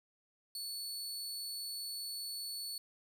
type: tone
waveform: sawtooth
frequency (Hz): 4435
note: C#8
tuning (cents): 0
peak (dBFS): -37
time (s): 0.55-2.78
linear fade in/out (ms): 2
effects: none

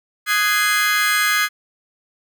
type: chord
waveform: 35% pulse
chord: Ab dominant seventh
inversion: second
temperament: just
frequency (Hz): 1245.9 / 1495.1 / 1661.2 / 2077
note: Eb6 / Gb6 / Ab6 / C7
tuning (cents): +2 / +18 / 0 / -13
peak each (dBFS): -20 / -23 / -18 / -19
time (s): 0.26-1.49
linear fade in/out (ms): 50
effects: none

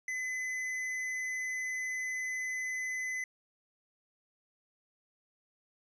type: tone with hard clipping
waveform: sine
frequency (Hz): 2022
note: B6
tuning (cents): +40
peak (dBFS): -35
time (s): 0.08-3.24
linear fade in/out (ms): 2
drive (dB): 8
effects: resampled to 22050 Hz

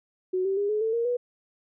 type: tone with pitch steps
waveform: sine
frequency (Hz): 370 / 387.5 / 405.8 / 425 / 445.1 / 466.2 / 488.2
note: F#4 / G4 / G#4 / G#4 / A4 / A#4 / B4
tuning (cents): 0 / -20 / -40 / +40 / +20 / 0 / -20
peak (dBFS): -23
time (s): 0.33-1.17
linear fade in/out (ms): 10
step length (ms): 120
effects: none

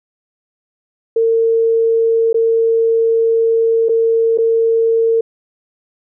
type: tone with dropouts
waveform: sine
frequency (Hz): 454.8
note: A#4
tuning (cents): -43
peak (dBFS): -10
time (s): 1.16-5.21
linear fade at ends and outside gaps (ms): 5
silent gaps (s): 2.33-2.343 / 3.886-3.892 / 4.376-4.384
effects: none

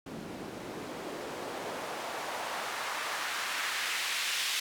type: noise with band-pass filter sweep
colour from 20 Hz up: white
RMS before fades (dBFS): -36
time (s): 0.06-4.6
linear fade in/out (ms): 5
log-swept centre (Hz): 210 to 3000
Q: 1.1
effects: none

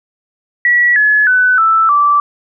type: tone with pitch steps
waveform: sine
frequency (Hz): 1935 / 1704.1 / 1500.7 / 1321.6 / 1163.9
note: B6 / G#6 / F#6 / E6 / D6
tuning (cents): -36 / +44 / +24 / +4 / -16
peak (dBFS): -7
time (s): 0.65-2.2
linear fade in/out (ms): 2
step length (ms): 310
effects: none

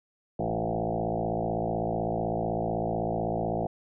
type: tone with frequency modulation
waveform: sine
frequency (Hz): 427.3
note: G#4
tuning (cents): +49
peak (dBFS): -26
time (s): 0.39-3.67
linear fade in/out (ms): 5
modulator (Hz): 55.9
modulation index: 6
effects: none

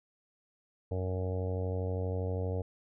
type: harmonic tone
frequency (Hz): 92.5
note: F#2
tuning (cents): 0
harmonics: 1 / 2 / 3 / 4 / 5 / 6 / 7 / 8 / 9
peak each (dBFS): -32 / -44 / -44 / -48 / -38 / -43 / -46 / -51 / -53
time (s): 0.91-2.62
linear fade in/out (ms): 5
effects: none

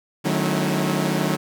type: tone cluster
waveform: sawtooth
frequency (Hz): 151.7 / 184.6 / 216.5 / 271.2 / 322.5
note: D#3 / F#3 / A3 / C#4 / E4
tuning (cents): -44 / -4 / -28 / -38 / -38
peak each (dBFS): -21 / -20 / -24 / -25 / -25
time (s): 0.24-1.37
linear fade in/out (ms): 20
effects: none

